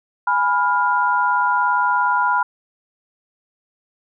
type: chord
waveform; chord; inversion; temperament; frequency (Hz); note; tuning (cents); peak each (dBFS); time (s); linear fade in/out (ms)
sine; F diminished; first; equal with one note detuned; 830.6 / 987.8 / 1407.4; Ab5 / Cb6 / F6; 0 / 0 / +13; -23 / -17 / -20; 0.27-2.43; 5
effects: none